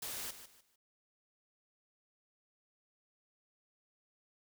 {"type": "noise with echo", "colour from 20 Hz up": "white", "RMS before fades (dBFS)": -42, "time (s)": [0.02, 0.31], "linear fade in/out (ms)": 5, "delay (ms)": 150, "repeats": 3, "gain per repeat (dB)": -11, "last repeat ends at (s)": 0.76, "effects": []}